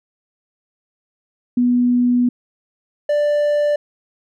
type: tone pair in turn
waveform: sine / triangle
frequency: 245.1 / 588.7 Hz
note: B3 / D5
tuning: -13 / +4 cents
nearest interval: octave + minor third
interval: 1517 cents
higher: second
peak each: -12 dBFS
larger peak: neither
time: 1.57-2.29 / 3.09-3.76 s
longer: first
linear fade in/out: 5 ms
effects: none